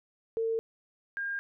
sine tone pair in turn, 452 / 1610.7 Hz, A4 / G6, +47 / +47 cents, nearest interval octave + minor seventh, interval 2200 cents, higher second, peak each -27 / -31 dBFS, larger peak first, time 0.37-0.59 / 1.17-1.39 s, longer neither, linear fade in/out 0 ms, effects none

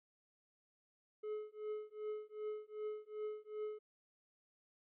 triangle tone with tremolo, 426.1 Hz, G#4, 44 cents sharp, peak -36 dBFS, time 1.23-3.79 s, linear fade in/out 10 ms, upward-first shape triangle, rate 2.6 Hz, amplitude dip 100%, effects resampled to 8000 Hz

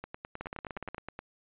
two click trains, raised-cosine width 0.5 ms, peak -23 / -24 dBFS, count 10 / 12, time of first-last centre 0.41-0.946 / 0.04-1.191 s, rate 16.8 / 9.56 Hz, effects resampled to 8000 Hz

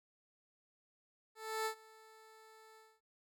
15% pulse tone with ADSR envelope, 440 Hz, A4, in tune, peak -28 dBFS, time 1.35-3.01 s, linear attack 310 ms, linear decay 87 ms, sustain -24 dB, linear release 240 ms, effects none

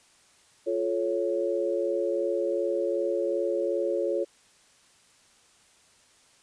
sine chord, F augmented, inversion none, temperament equal with one note detuned, 349.2 / 431.9 / 554.4 Hz, F4 / A4 / C#5, 0 / -32 / 0 cents, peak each -29 / -30 / -28 dBFS, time 0.66-4.25 s, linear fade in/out 20 ms, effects white hiss -60 dBFS RMS until 6.42 s + resampled to 22050 Hz

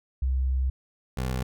sine / 20% pulse tone pair in turn, 65.1 / 63.8 Hz, C2 / C2, -8 / -43 cents, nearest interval unison, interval 35 cents, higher first, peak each -22 dBFS, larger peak neither, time 0.22-0.7 / 1.17-1.43 s, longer first, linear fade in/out 5 ms, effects none

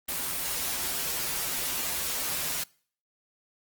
white noise with comb filter, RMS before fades -31 dBFS, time 0.08-2.64 s, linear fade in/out 10 ms, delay 9.4 ms, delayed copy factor -0.95, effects noise-tail reverb RT60 0.5 s tail -24 dB re dry + Opus 24 kbps

